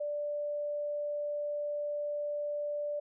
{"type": "tone", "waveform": "sine", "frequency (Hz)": 587.3, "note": "D5", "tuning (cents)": 0, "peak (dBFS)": -32, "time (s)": [0, 3], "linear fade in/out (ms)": 10, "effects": []}